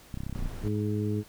clicks, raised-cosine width 5 ms, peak -23 dBFS, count 11, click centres 0.142 / 0.174 / 0.205 / 0.235 / 0.266 / 0.296 / 0.327 / 0.358 / 0.392 / 0.425 / 0.458 s
brown noise, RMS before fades -35 dBFS, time 0.35-0.68 s, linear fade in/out 0 ms
harmonic tone, 105.1 Hz, G#2, 21 cents sharp, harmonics 1 / 2 / 3 / 4, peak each -29 / -32 / -34 / -35 dBFS, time 0.62-1.24 s, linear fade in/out 50 ms
effects pink hiss -54 dBFS RMS until 1.28 s

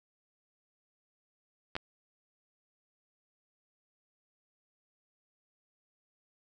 clicks, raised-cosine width 0.3 ms, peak -19 dBFS, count 2, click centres 1.754 / 1.765 s, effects none

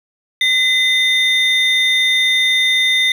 triangle tone pair together, 2035 / 3626 Hz, C7 / A#7, -49 / -49 cents, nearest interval minor seventh, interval 1000 cents, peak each -13 dBFS, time 0.41-3.12 s, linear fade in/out 2 ms, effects none

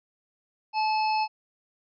harmonic tone, 865 Hz, A5, 30 cents flat, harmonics 1 / 3 / 5 / 6, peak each -23 / -33 / -37 / -39 dBFS, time 0.73-1.28 s, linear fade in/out 50 ms, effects none

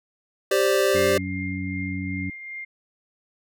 square chord, G suspended fourth, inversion none, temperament equal, 392 / 523.3 / 587.3 Hz, G4 / C5 / D5, 0 / 0 / 0 cents, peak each -22 / -24 / -24 dBFS, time 0.51-1.18 s, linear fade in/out 5 ms
harmonic tone, 93.6 Hz, F#2, 20 cents sharp, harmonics 1 / 2 / 3, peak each -31 / -31 / -31 dBFS, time 0.94-2.3 s, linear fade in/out 5 ms
sine tone with tremolo, 2113 Hz, C7, 16 cents sharp, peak -31 dBFS, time 0.95-2.65 s, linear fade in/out 10 ms, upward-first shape triangle, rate 2.6 Hz, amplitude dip 50%
effects none

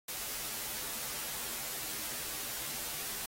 white noise with comb filter, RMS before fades -39 dBFS, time 0.08-3.26 s, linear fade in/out 5 ms, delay 11 ms, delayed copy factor -0.8, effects AAC 48 kbps

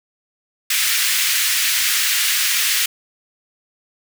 pink high-pass noise, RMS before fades -18 dBFS, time 0.7-2.86 s, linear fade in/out 5 ms, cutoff 1800 Hz, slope 24 dB/octave, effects none

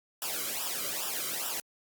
white noise with flanger, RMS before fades -34 dBFS, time 0.22-1.6 s, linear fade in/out 2 ms, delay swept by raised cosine 0.46 to 1.16 ms, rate 2.4 Hz, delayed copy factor -0.85, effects Opus 48 kbps

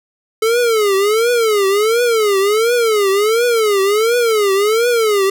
square tone with vibrato, 433.5 Hz, A4, 26 cents flat, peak -12 dBFS, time 0.42-5.3 s, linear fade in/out 5 ms, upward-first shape triangle, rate 1.4 Hz, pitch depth 220 cents each way, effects none

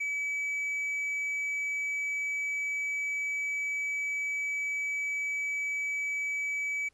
triangle tone, 2289 Hz, D7, 45 cents flat, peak -28 dBFS, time 0-6.89 s, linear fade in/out 10 ms, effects pink hiss -70 dBFS RMS until 6.93 s + resampled to 24000 Hz

